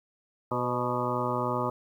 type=harmonic tone with a mistuned harmonic; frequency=122.8 Hz; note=B2; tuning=9 cents flat; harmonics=1 / 2 / 3 / 4 / 5 / 7 / 8 / 9 / 10; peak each=-35 / -35 / -35 / -35 / -35 / -35 / -35 / -35 / -35 dBFS; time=0.51-1.7 s; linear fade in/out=5 ms; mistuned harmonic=4; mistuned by=+37 cents; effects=10-bit